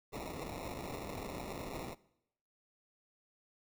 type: noise with sample-and-hold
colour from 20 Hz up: blue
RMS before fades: -43 dBFS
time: 0.12-1.95 s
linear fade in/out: 20 ms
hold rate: 1575 Hz
effects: noise-tail reverb RT60 0.8 s tail -21 dB re dry